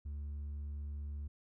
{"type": "tone with hard clipping", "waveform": "triangle", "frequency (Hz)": 72.6, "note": "D2", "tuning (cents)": -19, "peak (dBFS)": -38, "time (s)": [0.05, 1.28], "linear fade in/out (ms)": 10, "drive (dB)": 1, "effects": []}